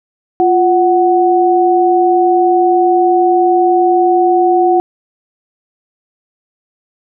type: tone pair together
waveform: sine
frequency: 350 / 741.6 Hz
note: F4 / F#5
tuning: +4 / +4 cents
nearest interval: octave + minor second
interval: 1300 cents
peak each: -10 dBFS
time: 0.4-4.8 s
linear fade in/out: 0 ms
effects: none